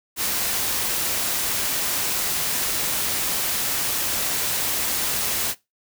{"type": "noise", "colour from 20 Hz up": "white", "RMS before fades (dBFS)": -24, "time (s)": [0.16, 5.55], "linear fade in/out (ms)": 50, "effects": ["noise-tail reverb RT60 0.2 s tail -19 dB re dry"]}